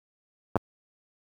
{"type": "clicks", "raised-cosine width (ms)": 1, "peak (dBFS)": -9, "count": 2, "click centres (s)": [0.557, 0.566], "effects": ["high-pass 60 Hz 12 dB/octave", "8-bit"]}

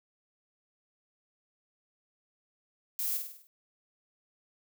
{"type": "noise with echo", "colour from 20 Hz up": "violet", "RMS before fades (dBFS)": -33, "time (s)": [2.99, 3.17], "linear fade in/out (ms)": 0, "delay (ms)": 50, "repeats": 6, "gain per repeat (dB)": -5, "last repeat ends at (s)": 3.47, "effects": []}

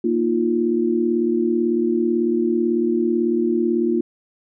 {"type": "chord", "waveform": "sine", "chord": "Bb suspended fourth", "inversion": "none", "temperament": "equal", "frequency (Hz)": [233.1, 311.1, 349.2], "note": ["Bb3", "Eb4", "F4"], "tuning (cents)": [0, 0, 0], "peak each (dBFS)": [-21, -24, -19], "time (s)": [0.04, 4.01], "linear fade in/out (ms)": 5, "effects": []}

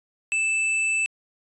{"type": "tone with hard clipping", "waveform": "triangle", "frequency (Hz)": 2637, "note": "E7", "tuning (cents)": 0, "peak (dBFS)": -22, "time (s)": [0.32, 1.06], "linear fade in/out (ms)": 0, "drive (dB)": 18, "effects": ["resampled to 22050 Hz"]}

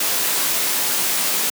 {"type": "noise with comb filter", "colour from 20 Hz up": "white", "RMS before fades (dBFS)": -20, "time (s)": [0, 1.5], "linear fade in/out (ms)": 5, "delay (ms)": 18, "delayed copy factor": 0.5, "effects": ["high-pass 200 Hz 12 dB/octave"]}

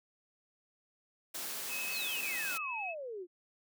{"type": "noise", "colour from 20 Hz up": "white", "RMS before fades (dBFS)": -40, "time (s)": [1.34, 2.58], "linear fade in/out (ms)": 10}
{"type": "tone with vibrato", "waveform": "sine", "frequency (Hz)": 2571, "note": "E7", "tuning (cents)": -44, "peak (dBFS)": -37, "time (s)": [1.68, 2.95], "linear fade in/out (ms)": 50, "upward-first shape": "triangle", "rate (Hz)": 9.9, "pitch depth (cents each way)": 21}
{"type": "exponential sweep", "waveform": "sine", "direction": "down", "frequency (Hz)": [4699, 338.5], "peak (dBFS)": -39, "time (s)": [1.91, 3.27], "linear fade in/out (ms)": 50}
{"effects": ["high-pass 200 Hz 12 dB/octave"]}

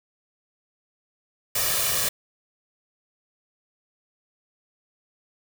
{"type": "noise with comb filter", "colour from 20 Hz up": "white", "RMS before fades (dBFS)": -24, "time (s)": [1.55, 2.09], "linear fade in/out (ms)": 5, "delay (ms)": 1.7, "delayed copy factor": 0.7, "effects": []}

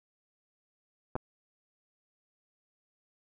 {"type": "clicks", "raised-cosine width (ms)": 1, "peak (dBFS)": [-18, -21], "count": 2, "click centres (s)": [1.155, 1.163], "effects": []}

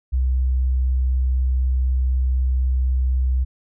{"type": "tone", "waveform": "sine", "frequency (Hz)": 64, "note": "C2", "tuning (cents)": -38, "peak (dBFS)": -16, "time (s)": [0.12, 3.45], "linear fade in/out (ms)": 20, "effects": []}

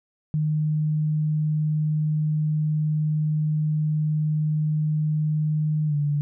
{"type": "tone with pitch glide", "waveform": "sine", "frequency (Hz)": [153.2, 146.03], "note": ["D#3", "D3"], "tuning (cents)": [-27, -9], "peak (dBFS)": -20, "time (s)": [0.34, 6.21], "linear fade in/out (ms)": 0, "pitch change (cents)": -82, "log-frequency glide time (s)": [5.87, 5.95], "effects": []}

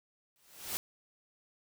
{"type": "noise with exponential growth", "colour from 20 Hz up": "white", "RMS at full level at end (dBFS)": -33, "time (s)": [0.36, 0.77], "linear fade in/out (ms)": 0, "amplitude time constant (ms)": 87, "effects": []}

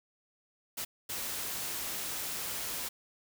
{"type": "noise bursts at uneven times", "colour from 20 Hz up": "white", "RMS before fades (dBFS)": -37, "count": 2, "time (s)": [[0.77, 0.85], [1.09, 2.89]], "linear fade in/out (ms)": 10, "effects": []}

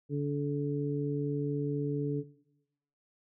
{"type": "harmonic tone", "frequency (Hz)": 144.2, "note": "D3", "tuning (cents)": -31, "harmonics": [1, 2, 3], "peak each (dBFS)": [-31, -34, -36], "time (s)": [0.09, 2.24], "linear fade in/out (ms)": 50, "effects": ["noise-tail reverb RT60 0.9 s tail -18 dB re dry"]}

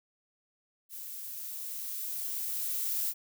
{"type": "noise with level ramp", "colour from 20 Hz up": "violet", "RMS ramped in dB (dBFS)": [-43, -31], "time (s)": [0.89, 3.14], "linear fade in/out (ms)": 50, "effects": []}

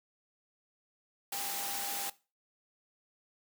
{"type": "tone in noise", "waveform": "sine", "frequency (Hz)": 798, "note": "G5", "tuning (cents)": 31, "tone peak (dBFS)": -43, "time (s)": [1.32, 2.1], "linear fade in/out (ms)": 5, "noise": "white", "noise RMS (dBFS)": -37, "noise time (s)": [1.32, 2.1], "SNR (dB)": -9, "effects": ["noise-tail reverb RT60 0.3 s tail -19 dB re dry", "high-pass 200 Hz 12 dB/octave"]}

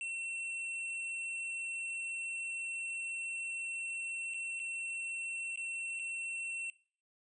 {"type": "tone with dropouts", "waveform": "square", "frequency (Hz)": 2707, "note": "E7", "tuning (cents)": 45, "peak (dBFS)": -38, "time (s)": [0.01, 6.7], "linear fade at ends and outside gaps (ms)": 1, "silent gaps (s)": [[4.338, 4.343], [4.594, 4.599], [5.559, 5.574], [5.991, 5.995]], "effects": ["noise-tail reverb RT60 0.4 s tail -19 dB re dry", "resampled to 22050 Hz"]}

